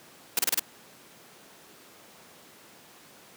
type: noise bursts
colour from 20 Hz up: white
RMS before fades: -24 dBFS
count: 5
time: 0.37-0.595 s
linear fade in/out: 2 ms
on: 21 ms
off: 30 ms
effects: pink hiss -52 dBFS RMS until 3.36 s + high-pass 200 Hz 12 dB/octave